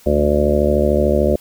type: harmonic tone with a mistuned harmonic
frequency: 73.42 Hz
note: D2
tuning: in tune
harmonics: 1 / 2 / 3 / 4 / 5 / 6 / 7 / 8 / 9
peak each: -19 / -28 / -20 / -26 / -19 / -27 / -20 / -18 / -28 dBFS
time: 0.06-1.36 s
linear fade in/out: 5 ms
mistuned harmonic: 2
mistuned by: +42 cents
effects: white hiss -47 dBFS RMS until 1.4 s